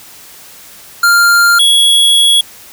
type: tone pair in turn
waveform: square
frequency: 1396.9 / 3344 Hz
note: F6 / G#7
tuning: 0 / +11 cents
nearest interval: octave + minor third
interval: 1511 cents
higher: second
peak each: -6 dBFS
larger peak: neither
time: 1.03-1.59 / 1.59-2.41 s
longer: second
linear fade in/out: 5 ms
effects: white hiss -36 dBFS RMS until 2.72 s